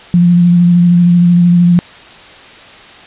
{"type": "tone with vibrato", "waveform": "sine", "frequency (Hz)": 174.61, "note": "F3", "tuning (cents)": 0, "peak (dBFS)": -4, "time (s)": [0.14, 1.79], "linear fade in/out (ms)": 0, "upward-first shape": "square", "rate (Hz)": 13, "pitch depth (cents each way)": 16, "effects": ["white hiss -35 dBFS RMS until 3.06 s", "resampled to 8000 Hz"]}